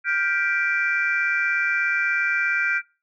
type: chord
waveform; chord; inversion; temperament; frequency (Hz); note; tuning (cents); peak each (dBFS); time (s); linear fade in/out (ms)
sine; G dominant seventh; third; just; 1411.2 / 1568 / 1960 / 2352; F6 / G6 / B6 / D7; +18 / 0 / -14 / +2; -25 / -23 / -29 / -25; 0.04-2.82; 50
effects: noise-tail reverb RT60 0.3 s tail -20 dB re dry + tanh soft clip ceiling -10 dBFS